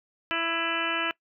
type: harmonic tone with a mistuned harmonic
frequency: 331.9 Hz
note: E4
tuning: 12 cents sharp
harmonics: 1 / 2 / 3 / 4 / 5 / 6 / 7 / 8 / 9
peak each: -36 / -36 / -37 / -32 / -32 / -37 / -35 / -34 / -34 dBFS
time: 0.31-1.11 s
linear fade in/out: 0 ms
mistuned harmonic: 7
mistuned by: +46 cents
effects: noise-tail reverb RT60 0.1 s tail -22 dB re dry